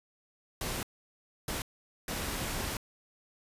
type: noise bursts at uneven times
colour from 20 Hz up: pink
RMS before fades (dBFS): -35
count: 3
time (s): 0.61-0.83 / 1.48-1.62 / 2.08-2.77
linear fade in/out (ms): 2
effects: resampled to 32000 Hz